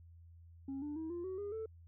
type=tone with pitch steps; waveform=sine; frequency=271.9 / 294.8 / 319.6 / 346.6 / 375.7 / 407.4 / 441.7 Hz; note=C#4 / D4 / D#4 / F4 / F#4 / G#4 / A4; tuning=-33 / +7 / +47 / -13 / +26 / -33 / +7 cents; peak=-37 dBFS; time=0.68-1.66 s; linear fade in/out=5 ms; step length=140 ms; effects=tanh soft clip ceiling -37 dBFS + added 84 Hz sine -55 dBFS peak until 1.87 s